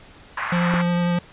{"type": "band-pass noise", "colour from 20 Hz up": "pink", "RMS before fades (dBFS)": -27, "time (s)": [0.37, 0.82], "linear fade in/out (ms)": 5, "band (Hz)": [980, 2000], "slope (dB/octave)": 24}
{"type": "tone with vibrato", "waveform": "square", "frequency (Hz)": 174.61, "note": "F3", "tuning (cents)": 0, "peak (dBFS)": -19, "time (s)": [0.52, 1.19], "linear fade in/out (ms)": 5, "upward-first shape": "sine", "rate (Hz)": 11, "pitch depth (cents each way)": 10}
{"type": "clicks", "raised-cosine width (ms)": 2, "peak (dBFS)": -18, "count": 2, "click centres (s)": [0.738, 0.741]}
{"effects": ["pink hiss -47 dBFS RMS until 1.32 s", "resampled to 8000 Hz"]}